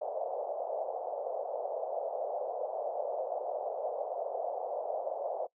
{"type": "band-pass noise", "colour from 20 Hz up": "white", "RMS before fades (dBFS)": -36, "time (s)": [0.01, 5.47], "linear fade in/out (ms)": 10, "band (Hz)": [510, 720], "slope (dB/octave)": 48, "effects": ["noise-tail reverb RT60 0.1 s tail -22 dB re dry"]}